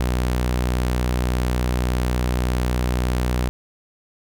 sawtooth tone, 61.74 Hz, B1, in tune, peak -15 dBFS, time 0-3.49 s, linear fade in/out 0 ms, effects none

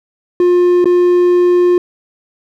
triangle tone with dropouts, 355 Hz, F4, 28 cents sharp, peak -5 dBFS, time 0.4-1.78 s, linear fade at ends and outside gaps 2 ms, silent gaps 0.844-0.856 s, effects none

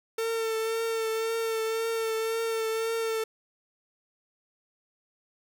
45% pulse tone with vibrato, 449.8 Hz, A4, 38 cents sharp, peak -27 dBFS, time 0.18-3.24 s, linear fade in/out 5 ms, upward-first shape triangle, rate 1.9 Hz, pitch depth 27 cents each way, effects 10-bit

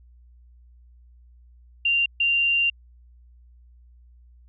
sine tone bursts at uneven times, 2778 Hz, F7, 10 cents flat, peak -18 dBFS, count 2, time 1.85-2.06 / 2.2-2.7 s, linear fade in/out 5 ms, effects added 60 Hz sine -49 dBFS peak until 4.48 s

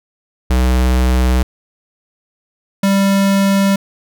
square tone pair in turn, 63 / 196.58 Hz, B1 / G3, +35 / +5 cents, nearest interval octave + minor sixth, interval 1970 cents, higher second, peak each -11 dBFS, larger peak neither, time 0.5-1.43 / 2.83-3.76 s, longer neither, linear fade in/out 5 ms, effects none

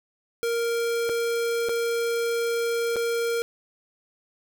square tone with dropouts, 466.2 Hz, A#4, in tune, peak -24 dBFS, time 0.43-3.42 s, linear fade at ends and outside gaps 0 ms, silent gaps 1.092-1.096 / 1.687-1.693 / 2.959-2.965 s, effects none

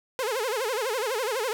sawtooth tone with vibrato, 473.5 Hz, A#4, 27 cents sharp, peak -22 dBFS, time 0.19-1.53 s, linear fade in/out 0 ms, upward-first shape sine, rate 12 Hz, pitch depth 220 cents each way, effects none

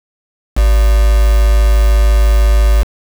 sine tone with quantisation, 53 Hz, G#1, 36 cents sharp, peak -6 dBFS, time 0.56-2.84 s, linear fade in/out 20 ms, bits 3, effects none

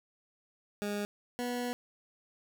20% pulse tone pair in turn, 205.6 / 244.5 Hz, G#3 / B3, -17 / -17 cents, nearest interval minor third, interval 300 cents, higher second, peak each -28 dBFS, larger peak neither, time 0.82-1.05 / 1.39-1.73 s, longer second, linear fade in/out 0 ms, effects none

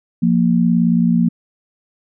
sine tone pair together, 174.63 / 233.1 Hz, F3 / A#3, 0 / 0 cents, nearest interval perfect fourth, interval 500 cents, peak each -14 dBFS, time 0.22-1.29 s, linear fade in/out 10 ms, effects none

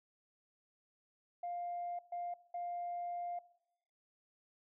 sine tone bursts at uneven times, 701 Hz, F5, 6 cents sharp, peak -37 dBFS, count 3, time 1.43-1.99 / 2.12-2.34 / 2.54-3.39 s, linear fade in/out 5 ms, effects noise-tail reverb RT60 0.8 s tail -20 dB re dry + tanh soft clip ceiling -34 dBFS

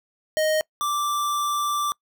square tone pair in turn, 622.3 / 1173.4 Hz, D#5 / D6, 0 / -2 cents, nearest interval major seventh, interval 1098 cents, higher second, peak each -20 / -23 dBFS, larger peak first, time 0.37-0.61 / 0.81-1.92 s, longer second, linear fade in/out 0 ms, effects noise-tail reverb RT60 0.1 s tail -25 dB re dry

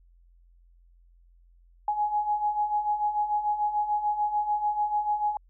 sine beating tone pair, 832 / 838.8 Hz, G#5 / G#5, +3 / +17 cents, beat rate 6.8 Hz, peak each -31 / -25 dBFS, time 1.88-5.37 s, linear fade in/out 2 ms, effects added 43 Hz sine -55 dBFS peak until 5.49 s

